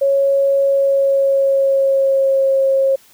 sine tone with pitch glide, 552 to 539.7 Hz, C#5 to C#5, -7 to -46 cents, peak -11 dBFS, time 0.01-2.96 s, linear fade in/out 10 ms, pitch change -39 cents, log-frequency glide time 0.66-2.47 s, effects white hiss -49 dBFS RMS until 3.13 s

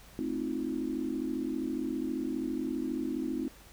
sine chord, F dominant seventh, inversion first, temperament just, 218.3 / 261.9 / 314.3 / 349.2 Hz, A3 / C4 / Eb4 / F4, -13 / +2 / +18 / 0 cents, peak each -40 / -34 / -35 / -39 dBFS, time 0.19-3.48 s, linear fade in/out 0 ms, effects added 50 Hz sine -55 dBFS peak until 3.72 s + pink hiss -55 dBFS RMS until 3.72 s

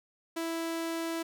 sawtooth tone, 330 Hz, E4, 2 cents sharp, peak -28 dBFS, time 0.36-1.23 s, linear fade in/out 10 ms, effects none

